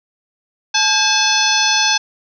harmonic tone with a mistuned harmonic, 864 Hz, A5, 32 cents flat, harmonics 1 / 2 / 3 / 4 / 5 / 6 / 7, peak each -20 / -20 / -20 / -20 / -20 / -20 / -20 dBFS, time 0.74-1.98 s, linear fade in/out 10 ms, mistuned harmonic 2, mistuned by -130 cents, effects none

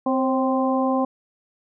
harmonic tone with a mistuned harmonic, 260.4 Hz, C4, 8 cents flat, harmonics 1 / 2 / 3 / 4, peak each -21 / -24 / -26 / -27 dBFS, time 0.06-1.05 s, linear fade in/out 5 ms, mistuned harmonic 2, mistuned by +43 cents, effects none

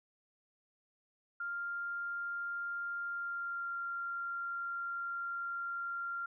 sine tone with pitch glide, 1396.9 to 1385.6 Hz, F6 to F6, 0 to -14 cents, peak -36 dBFS, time 1.4-6.26 s, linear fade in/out 5 ms, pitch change -14 cents, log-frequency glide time 3.06-3.74 s, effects none

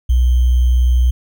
sine tone with sample-and-hold, 61.74 Hz, B1, in tune, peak -9 dBFS, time 0.09-1.11 s, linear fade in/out 10 ms, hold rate 3150 Hz, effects none

